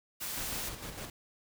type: noise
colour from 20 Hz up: white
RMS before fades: -38 dBFS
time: 0.2-0.7 s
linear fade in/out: 20 ms
type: noise with tremolo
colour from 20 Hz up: pink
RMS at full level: -41 dBFS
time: 0.37-1.1 s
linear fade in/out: 2 ms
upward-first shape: square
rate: 6.6 Hz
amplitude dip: 45%
effects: none